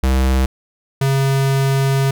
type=tone pair in turn; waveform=square; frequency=65.41 / 135.98 Hz; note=C2 / C#3; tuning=0 / -33 cents; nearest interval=octave + minor second; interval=1267 cents; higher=second; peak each=-13 / -14 dBFS; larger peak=first; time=0.03-0.46 / 1.01-2.11 s; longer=second; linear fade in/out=5 ms; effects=none